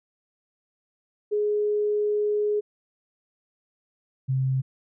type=tone pair in turn; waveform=sine; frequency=418 / 131.9 Hz; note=G#4 / C3; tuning=+11 / +14 cents; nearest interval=octave + minor sixth; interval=1997 cents; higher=first; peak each=-21 / -21 dBFS; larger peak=neither; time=1.31-2.61 / 4.28-4.62 s; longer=first; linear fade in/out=20 ms; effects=none